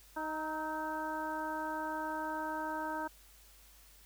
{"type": "harmonic tone with a mistuned harmonic", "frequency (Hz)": 311.1, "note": "D#4", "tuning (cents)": 0, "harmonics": [1, 2, 3, 4, 5], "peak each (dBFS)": [-42, -43, -38, -46, -43], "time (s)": [0.16, 3.08], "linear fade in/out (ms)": 10, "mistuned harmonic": 4, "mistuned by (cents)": 44, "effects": ["added 50 Hz sine -61 dBFS peak until 4.05 s", "white hiss -61 dBFS RMS until 4.05 s"]}